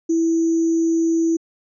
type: tone with sample-and-hold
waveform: sine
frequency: 329.6 Hz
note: E4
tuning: in tune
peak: -15 dBFS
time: 0.09-1.37 s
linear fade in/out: 10 ms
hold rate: 6300 Hz
effects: resampled to 22050 Hz